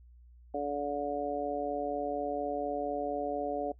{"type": "harmonic tone", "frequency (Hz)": 144.2, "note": "D3", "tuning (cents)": -31, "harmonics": [2, 3, 4, 5], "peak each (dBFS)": [-38, -37, -35, -36], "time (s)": [0.54, 3.72], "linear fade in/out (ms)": 5, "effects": ["noise-tail reverb RT60 0.1 s tail -20 dB re dry", "added 60 Hz sine -53 dBFS peak until 3.79 s"]}